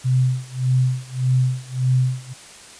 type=tone with tremolo; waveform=sine; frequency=128.2 Hz; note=C3; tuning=35 cents flat; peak=-13 dBFS; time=0.04-2.34 s; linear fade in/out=20 ms; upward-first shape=sine; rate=1.7 Hz; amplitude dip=95%; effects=white hiss -42 dBFS RMS until 2.79 s + resampled to 22050 Hz